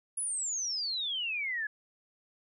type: exponential sweep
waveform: sine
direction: down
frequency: 10548 to 1670 Hz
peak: -31 dBFS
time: 0.17-1.67 s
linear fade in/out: 5 ms
effects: none